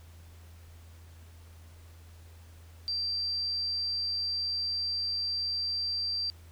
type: tone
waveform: sine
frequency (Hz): 4699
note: D8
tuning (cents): 0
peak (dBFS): -29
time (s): 2.88-6.3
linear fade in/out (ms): 0
effects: added 83 Hz sine -49 dBFS peak until 6.51 s + pink hiss -60 dBFS RMS until 6.51 s